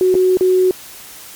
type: tone with dropouts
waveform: sine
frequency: 370 Hz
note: F#4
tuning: in tune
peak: -9 dBFS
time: 0.01-0.71 s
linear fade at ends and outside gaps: 1 ms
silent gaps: 0.143-0.151 / 0.371-0.409 s
effects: white hiss -36 dBFS RMS until 1.35 s + MP3 96 kbps